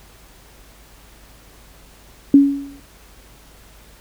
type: tone with exponential decay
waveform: sine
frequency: 280.1 Hz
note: C#4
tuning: 18 cents sharp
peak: -3 dBFS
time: 2.34-2.8 s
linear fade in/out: 2 ms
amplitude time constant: 99 ms
effects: added 50 Hz sine -48 dBFS peak until 4 s + pink hiss -48 dBFS RMS until 4 s